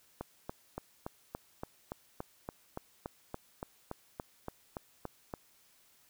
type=click train; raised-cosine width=1 ms; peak=-24 dBFS; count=19; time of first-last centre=0.21-5.338 s; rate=3.51 Hz; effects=white hiss -66 dBFS RMS until 6.09 s